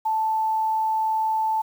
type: tone with quantisation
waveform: sine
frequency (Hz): 879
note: A5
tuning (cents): -2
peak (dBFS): -20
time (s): 0.05-1.62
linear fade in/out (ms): 10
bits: 8
effects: none